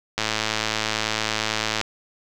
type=click train; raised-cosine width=0.2 ms; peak=-5 dBFS; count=179; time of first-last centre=0.18-1.813 s; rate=109 Hz; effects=none